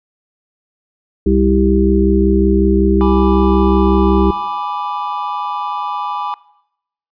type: harmonic tone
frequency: 65.41 Hz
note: C2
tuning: in tune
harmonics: 1 / 3 / 5 / 6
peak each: -15 / -15 / -15 / -15 dBFS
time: 1.26-4.31 s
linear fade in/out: 5 ms
type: chord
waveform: triangle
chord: G# diminished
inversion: none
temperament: equal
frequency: 830.6 / 987.8 / 1174.7 Hz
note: G#5 / B5 / D6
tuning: 0 / 0 / 0 cents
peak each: -21 dBFS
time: 3.01-6.34 s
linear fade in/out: 0 ms
effects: noise-tail reverb RT60 0.8 s tail -20 dB re dry + resampled to 11025 Hz